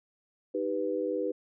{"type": "chord", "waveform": "sine", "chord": "Eb augmented", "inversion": "none", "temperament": "equal", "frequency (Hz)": [311.1, 392, 493.9], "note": ["Eb4", "G4", "B4"], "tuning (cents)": [0, 0, 0], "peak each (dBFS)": [-34, -33, -31], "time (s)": [0.54, 1.32], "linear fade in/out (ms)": 10, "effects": []}